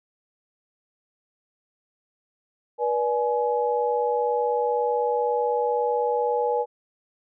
sine tone cluster, 484 / 584 / 842 Hz, B4 / D5 / G#5, -35 / -10 / +24 cents, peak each -23 / -30 / -25 dBFS, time 2.78-6.66 s, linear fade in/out 50 ms, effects none

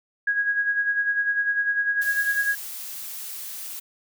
sine tone with tremolo, 1650 Hz, G#6, 12 cents flat, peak -18 dBFS, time 0.27-2.55 s, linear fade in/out 5 ms, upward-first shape sine, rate 10 Hz, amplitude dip 60%
blue noise, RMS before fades -35 dBFS, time 2.01-3.8 s, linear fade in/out 10 ms
effects none

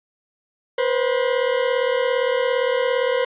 40% pulse tone pair together, 485.5 / 523 Hz, B4 / C5, -30 / -1 cents, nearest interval minor second, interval 129 cents, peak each -20 dBFS, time 0.78-3.25 s, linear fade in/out 5 ms, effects resampled to 8000 Hz + 8-bit

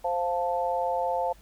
sine chord, F major, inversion second, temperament equal, 523.3 / 698.5 / 880 Hz, C5 / F5 / A5, 0 / 0 / 0 cents, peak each -29 dBFS, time 0.04-1.33 s, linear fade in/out 10 ms, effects added 50 Hz sine -53 dBFS peak until 1.41 s + pink hiss -58 dBFS RMS until 1.41 s

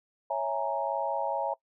sine chord, A# half-diminished seventh, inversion first, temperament equal, 554.4 / 659.3 / 830.6 / 932.3 Hz, C#5 / E5 / G#5 / A#5, 0 / 0 / 0 / 0 cents, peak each -33 dBFS, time 0.3-1.54 s, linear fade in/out 5 ms, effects noise-tail reverb RT60 0.1 s tail -22 dB re dry

